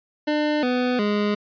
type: tone with pitch steps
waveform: 25% pulse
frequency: 300 / 249.4 / 207.3 Hz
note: D4 / B3 / G#3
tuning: +37 / +17 / -3 cents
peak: -16 dBFS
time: 0.27-1.35 s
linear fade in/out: 10 ms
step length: 360 ms
effects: resampled to 11025 Hz